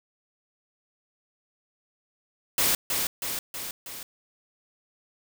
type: noise with echo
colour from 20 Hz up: white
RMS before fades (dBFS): -23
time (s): 2.58-2.75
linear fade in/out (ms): 2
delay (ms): 320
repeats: 4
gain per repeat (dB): -4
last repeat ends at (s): 4.03
effects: none